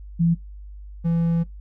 sine / triangle tone pair in turn, 168.3 / 167.61 Hz, E3 / E3, +36 / +29 cents, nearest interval unison, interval 7 cents, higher first, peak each -15 / -16 dBFS, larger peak first, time 0.19-0.35 / 1.04-1.44 s, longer second, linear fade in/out 20 ms, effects noise-tail reverb RT60 0.2 s tail -24 dB re dry + added 50 Hz sine -36 dBFS peak until 1.6 s

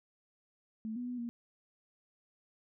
sine tone with pitch steps, 220.2 / 245.3 / 247.2 / 236.4 Hz, A3 / B3 / B3 / A#3, +2 / -12 / +2 / +24 cents, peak -36 dBFS, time 0.85-1.29 s, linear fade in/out 0 ms, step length 110 ms, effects none

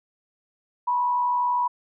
sine tone with frequency modulation, 978 Hz, B5, 17 cents flat, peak -20 dBFS, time 0.87-1.68 s, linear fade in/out 10 ms, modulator 72.3 Hz, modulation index 0.42, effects none

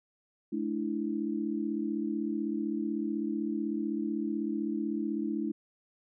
sine chord, A suspended fourth, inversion none, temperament equal with one note detuned, 215.2 / 293.7 / 329.6 Hz, A3 / D4 / E4, -38 / 0 / 0 cents, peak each -34 dBFS, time 0.52-5.52 s, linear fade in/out 10 ms, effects none

